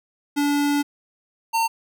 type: tone pair in turn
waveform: square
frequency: 288.4 / 909.3 Hz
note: D4 / A#5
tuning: -31 / -43 cents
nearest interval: octave + minor sixth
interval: 1988 cents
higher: second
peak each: -19 dBFS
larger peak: neither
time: 0.36-0.83 / 1.53-1.68 s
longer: first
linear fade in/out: 20 ms
effects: none